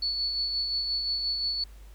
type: tone with tremolo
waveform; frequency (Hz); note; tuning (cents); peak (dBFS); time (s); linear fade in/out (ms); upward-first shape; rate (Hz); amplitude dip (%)
sine; 4435; C#8; 0; -25; 0.02-1.64; 5; sine; 5.7; 35
effects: added 50 Hz sine -45 dBFS peak until 1.94 s + pink hiss -59 dBFS RMS until 1.94 s